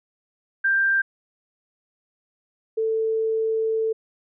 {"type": "tone pair in turn", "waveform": "sine", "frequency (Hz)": [1582, 443.9], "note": ["G6", "A4"], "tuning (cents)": [15, 15], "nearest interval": "octave + minor seventh", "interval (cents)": 2200, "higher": "first", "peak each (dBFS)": [-17, -20], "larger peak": "first", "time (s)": [[0.64, 1.02], [2.77, 3.93]], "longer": "second", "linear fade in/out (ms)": 10, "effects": []}